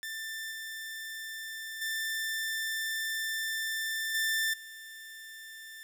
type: tone with level steps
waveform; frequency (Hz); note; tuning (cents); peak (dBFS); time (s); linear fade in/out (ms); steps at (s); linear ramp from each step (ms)
sawtooth; 1779; A6; +19; -33 / -35 / -28 / -24 / -41; 0.03-5.83; 0; 0.51 / 1.81 / 4.14 / 4.53; 10
effects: 10-bit